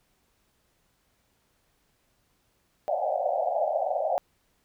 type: band-pass noise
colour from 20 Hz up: pink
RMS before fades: -27 dBFS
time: 2.88-4.18 s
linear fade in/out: 0 ms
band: 550 to 790 Hz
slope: 96 dB/octave
effects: pink hiss -70 dBFS RMS until 4.64 s